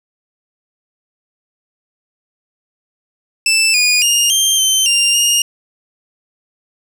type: tone with pitch steps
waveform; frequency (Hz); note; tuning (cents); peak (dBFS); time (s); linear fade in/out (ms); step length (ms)
20% pulse; 2646 / 2455 / 2831 / 3169 / 3095 / 2790 / 2838; E7 / D#7 / F7 / G7 / G7 / F7 / F7; +6 / -24 / +23 / +18 / -23 / -2 / +27; -5; 3.46-5.42; 2; 280
effects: none